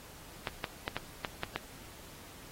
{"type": "clicks", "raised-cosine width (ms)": 0.3, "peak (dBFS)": -17, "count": 7, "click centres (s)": [0.472, 0.642, 0.879, 0.966, 1.248, 1.434, 1.56], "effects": ["pink hiss -52 dBFS RMS until 2.51 s", "AAC 48 kbps"]}